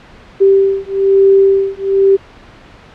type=beating tone pair; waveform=sine; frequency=390 / 391.1 Hz; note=G4 / G4; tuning=-9 / -4 cents; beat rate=1.1 Hz; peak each=-10 dBFS; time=0.4-2.17 s; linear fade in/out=20 ms; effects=pink hiss -39 dBFS RMS until 2.94 s + low-pass 3000 Hz 12 dB/octave